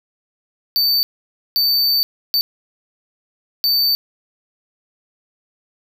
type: tone bursts at uneven times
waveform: square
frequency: 4569 Hz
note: D8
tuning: 48 cents flat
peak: -14 dBFS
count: 4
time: 0.76-1.03 / 1.56-2.03 / 2.34-2.41 / 3.64-3.95 s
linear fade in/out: 0 ms
effects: none